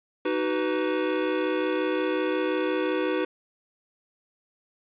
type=chord; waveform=square; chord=B major; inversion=first; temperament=equal with one note detuned; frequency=311.1 / 376.7 / 493.9 Hz; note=D#4 / F#4 / B4; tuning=0 / +31 / 0 cents; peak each=-29 dBFS; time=0.25-3.25 s; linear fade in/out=5 ms; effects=resampled to 8000 Hz + 8-bit